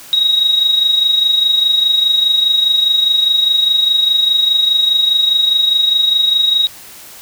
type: tone with amplitude modulation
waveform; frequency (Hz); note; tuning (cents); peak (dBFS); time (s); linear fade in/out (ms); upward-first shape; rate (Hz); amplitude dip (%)
sine; 3800; A#7; +33; -7; 0.13-6.67; 0; sine; 24.9; 55
effects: white hiss -36 dBFS RMS until 7.21 s